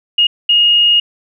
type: tone bursts at uneven times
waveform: sine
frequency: 2861 Hz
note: F7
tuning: 41 cents sharp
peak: -7 dBFS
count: 2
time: 0.18-0.27 / 0.49-1 s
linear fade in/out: 5 ms
effects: none